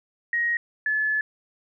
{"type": "tone pair in turn", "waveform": "sine", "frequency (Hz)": [1883, 1723.3], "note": ["A#6", "A6"], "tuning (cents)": [17, -36], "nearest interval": "major second", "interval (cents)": 153, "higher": "first", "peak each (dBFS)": -21, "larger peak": "neither", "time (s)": [[0.33, 0.57], [0.86, 1.21]], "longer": "second", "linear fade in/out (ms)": 2, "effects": []}